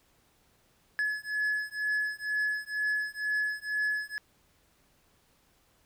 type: beating tone pair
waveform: triangle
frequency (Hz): 1703 / 1705.1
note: G#6 / G#6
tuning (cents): +43 / +45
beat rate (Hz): 2.1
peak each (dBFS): -30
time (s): 0.99-4.18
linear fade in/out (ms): 0
effects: pink hiss -67 dBFS RMS until 5.85 s